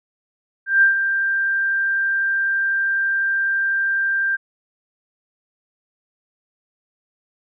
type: tone with ADSR envelope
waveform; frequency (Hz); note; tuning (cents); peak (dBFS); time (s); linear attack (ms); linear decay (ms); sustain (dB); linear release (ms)
sine; 1583; G6; +17; -9; 0.66-4.37; 160; 120; -8; 22
effects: none